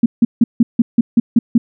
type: tone bursts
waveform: sine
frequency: 233.1 Hz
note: A#3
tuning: in tune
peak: -5 dBFS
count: 9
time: 0.03-1.58 s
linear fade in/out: 5 ms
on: 30 ms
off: 160 ms
effects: none